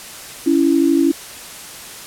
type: tone pair together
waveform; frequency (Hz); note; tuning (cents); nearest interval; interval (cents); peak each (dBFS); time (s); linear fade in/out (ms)
sine; 280 / 332.5; C#4 / E4; +18 / +15; minor third; 297; -14; 0.46-1.12; 10
effects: white hiss -34 dBFS RMS until 2.06 s + low-pass 12000 Hz 12 dB/octave